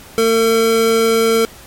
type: tone pair together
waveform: square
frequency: 225.7 / 452.8 Hz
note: A3 / A4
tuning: +44 / +50 cents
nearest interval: octave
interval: 1206 cents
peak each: -20 / -12 dBFS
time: 0.18-1.45 s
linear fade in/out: 0 ms
effects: pink hiss -39 dBFS RMS until 1.66 s + MP3 64 kbps